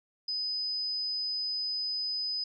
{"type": "tone", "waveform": "sine", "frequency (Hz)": 5010, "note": "D#8", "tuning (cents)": 11, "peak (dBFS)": -30, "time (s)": [0.28, 2.44], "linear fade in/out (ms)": 5, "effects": []}